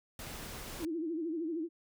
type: noise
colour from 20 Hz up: pink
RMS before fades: -44 dBFS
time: 0.19-0.85 s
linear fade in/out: 2 ms
type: tone with vibrato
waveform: sine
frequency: 326.1 Hz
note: E4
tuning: 19 cents flat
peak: -33 dBFS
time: 0.79-1.69 s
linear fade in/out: 50 ms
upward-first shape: sine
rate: 13 Hz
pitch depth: 110 cents each way
effects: none